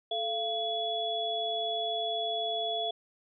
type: tone cluster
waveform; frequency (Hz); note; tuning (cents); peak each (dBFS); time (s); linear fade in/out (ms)
sine; 437 / 687 / 3388; A4 / F5 / G#7; -12 / -29 / +34; -38 / -32 / -33; 0.11-2.91; 5
effects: none